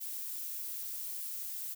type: noise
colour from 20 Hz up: violet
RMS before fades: -40 dBFS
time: 0-1.75 s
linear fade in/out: 20 ms
effects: none